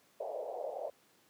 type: band-pass noise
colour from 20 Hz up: pink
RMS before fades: -40 dBFS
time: 0.2-0.9 s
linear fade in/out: 5 ms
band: 480 to 730 Hz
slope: 48 dB/octave
effects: pink hiss -67 dBFS RMS until 1.29 s + high-pass 200 Hz 12 dB/octave